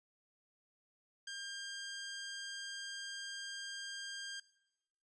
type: tone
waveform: 15% pulse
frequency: 1600 Hz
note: G6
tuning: 35 cents sharp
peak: -36 dBFS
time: 1.27-4.4 s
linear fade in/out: 5 ms
effects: noise-tail reverb RT60 0.9 s tail -19 dB re dry + resampled to 22050 Hz